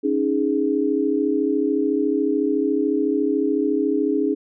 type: chord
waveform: sine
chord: C# suspended second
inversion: none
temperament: equal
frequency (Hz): 277.2 / 311.1 / 415.3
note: C#4 / D#4 / G#4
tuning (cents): 0 / 0 / 0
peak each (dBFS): -22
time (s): 0.03-4.35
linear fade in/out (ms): 20
effects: none